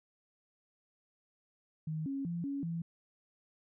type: tone with pitch steps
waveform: sine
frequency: 156.8 / 274.3 / 170.9 / 279.4 / 167 Hz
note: D#3 / C#4 / F3 / C#4 / E3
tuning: +14 / -18 / -37 / +14 / +23 cents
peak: -34 dBFS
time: 1.87-2.82 s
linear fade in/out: 5 ms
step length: 190 ms
effects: none